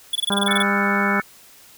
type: tone bursts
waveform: square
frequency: 3426 Hz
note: A7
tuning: 47 cents flat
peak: -19 dBFS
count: 11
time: 0.13-0.625 s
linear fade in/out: 5 ms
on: 25 ms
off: 22 ms
type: harmonic tone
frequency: 200.5 Hz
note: G3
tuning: 39 cents sharp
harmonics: 1 / 2 / 3 / 4 / 5 / 6 / 7 / 8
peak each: -22 / -28 / -30 / -29 / -28 / -33 / -29 / -33 dBFS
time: 0.3-1.2 s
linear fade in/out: 2 ms
type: chord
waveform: sine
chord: F# minor seventh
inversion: third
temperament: equal with one note detuned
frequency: 1310.9 / 1480 / 1760 / 2217 Hz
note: E6 / F#6 / A6 / C#7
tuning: -10 / 0 / 0 / 0 cents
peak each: -26 dBFS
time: 0.47-1.22 s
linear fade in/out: 20 ms
effects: white hiss -48 dBFS RMS until 1.77 s